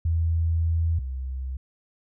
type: tone pair in turn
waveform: sine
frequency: 82.41 / 65.41 Hz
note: E2 / C2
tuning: 0 / 0 cents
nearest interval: major third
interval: 400 cents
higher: first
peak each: -20 / -28 dBFS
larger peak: first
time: 0.05-0.99 / 0.99-1.57 s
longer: first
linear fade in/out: 5 ms
effects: none